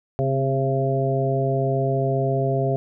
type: harmonic tone with a mistuned harmonic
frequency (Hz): 134.9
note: C#3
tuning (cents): -47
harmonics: 1 / 2 / 3 / 4 / 5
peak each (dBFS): -22 / -31 / -25 / -29 / -25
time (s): 0.19-2.76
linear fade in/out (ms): 0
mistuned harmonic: 2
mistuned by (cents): -46
effects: none